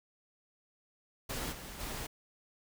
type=noise with level steps; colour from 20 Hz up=pink; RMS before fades=-38 / -46 / -40 dBFS; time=1.29-2.07 s; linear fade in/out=10 ms; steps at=1.51 / 1.79 s; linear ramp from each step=20 ms; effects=none